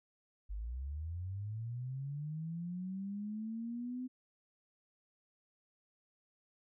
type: linear sweep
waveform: sine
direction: up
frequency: 47.53 to 256.4 Hz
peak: -38 dBFS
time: 0.49-4.08 s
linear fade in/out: 20 ms
effects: none